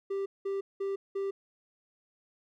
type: tone bursts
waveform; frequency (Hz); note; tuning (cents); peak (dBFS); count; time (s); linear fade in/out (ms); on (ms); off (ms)
triangle; 392.9; G4; +4; -28; 4; 0.1-1.31; 10; 160; 190
effects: none